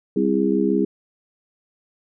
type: harmonic tone with a mistuned harmonic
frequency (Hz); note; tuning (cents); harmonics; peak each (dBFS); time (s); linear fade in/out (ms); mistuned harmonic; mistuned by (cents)
66.2; C2; +21; 3 / 4 / 5 / 6; -22 / -22 / -22 / -22; 0.16-0.85; 5; 6; +48
effects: none